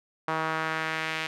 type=tone with band-pass filter sweep; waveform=sawtooth; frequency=159.2 Hz; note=D#3; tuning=40 cents sharp; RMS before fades=-30 dBFS; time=0.28-1.27 s; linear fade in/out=2 ms; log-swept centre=1100 to 2500 Hz; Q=1.6; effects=none